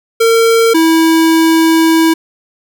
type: tone pair in turn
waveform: square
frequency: 456.3 / 325.1 Hz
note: A#4 / E4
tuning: -37 / -24 cents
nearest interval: tritone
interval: 587 cents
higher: first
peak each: -7 dBFS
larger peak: neither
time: 0.2-0.74 / 0.74-2.14 s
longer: second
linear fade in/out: 10 ms
effects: none